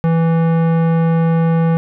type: tone with tanh clipping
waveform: sine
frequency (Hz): 164.81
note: E3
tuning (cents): 0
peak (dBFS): -13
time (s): 0.04-1.77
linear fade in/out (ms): 0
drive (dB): 17
effects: none